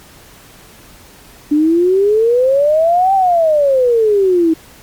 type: exponential two-way sweep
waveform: sine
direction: up then down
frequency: 291.2 to 788 to 316.4 Hz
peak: -8 dBFS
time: 1.51-4.54 s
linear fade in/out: 10 ms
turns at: 3.14 s
effects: pink hiss -41 dBFS RMS until 4.82 s + MP3 96 kbps